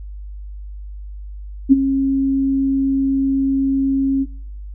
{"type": "tone with ADSR envelope", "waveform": "sine", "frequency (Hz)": 270.8, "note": "C#4", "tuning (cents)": -40, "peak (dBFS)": -3, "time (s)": [1.69, 4.26], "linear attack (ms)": 31, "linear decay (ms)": 24, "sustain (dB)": -11, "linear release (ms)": 41, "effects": ["noise-tail reverb RT60 0.7 s tail -25 dB re dry", "added 50 Hz sine -29 dBFS peak until 4.74 s"]}